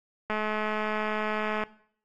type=click train; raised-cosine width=0.5 ms; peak=-15 dBFS; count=287; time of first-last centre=0.3-1.636 s; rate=214 Hz; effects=noise-tail reverb RT60 0.6 s tail -19 dB re dry + AAC 64 kbps